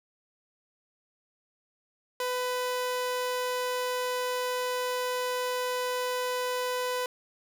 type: tone pair together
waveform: 25% pulse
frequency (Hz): 500.2 / 1975.5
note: B4 / B6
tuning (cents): +22 / 0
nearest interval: 2 octaves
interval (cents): 2378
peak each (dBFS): -25 / -37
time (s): 2.2-7.06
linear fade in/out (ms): 2
effects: none